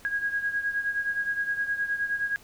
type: beating tone pair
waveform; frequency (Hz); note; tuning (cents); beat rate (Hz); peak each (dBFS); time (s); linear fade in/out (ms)
sine; 1641 / 1650.6; G#6 / G#6; -21 / -11; 9.6; -27 / -32; 0.05-2.36; 0
effects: pink hiss -53 dBFS RMS until 2.43 s